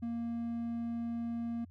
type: tone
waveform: triangle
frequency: 233.1 Hz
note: A#3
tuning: in tune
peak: -32 dBFS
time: 0.02-1.65 s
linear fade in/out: 10 ms
effects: added 89 Hz sine -52 dBFS peak until 1.7 s